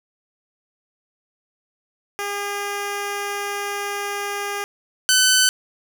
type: tone pair in turn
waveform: 10% pulse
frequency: 405.4 / 1513.4 Hz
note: G#4 / F#6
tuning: -42 / +39 cents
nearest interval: octave + major seventh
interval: 2281 cents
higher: second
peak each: -16 / -5 dBFS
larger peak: second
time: 2.19-4.64 / 5.09-5.49 s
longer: first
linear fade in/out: 0 ms
effects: none